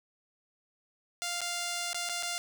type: tone with dropouts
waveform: 5% pulse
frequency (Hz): 698.5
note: F5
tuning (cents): 0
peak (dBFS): -21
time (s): 1.22-2.38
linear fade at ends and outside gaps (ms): 0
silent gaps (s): 1.407-1.415 / 1.931-1.945 / 2.09-2.095 / 2.226-2.232
effects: 10-bit